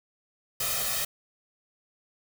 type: noise with comb filter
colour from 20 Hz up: white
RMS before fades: -29 dBFS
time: 0.6-1.05 s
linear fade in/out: 5 ms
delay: 1.6 ms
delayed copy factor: +0.85
effects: none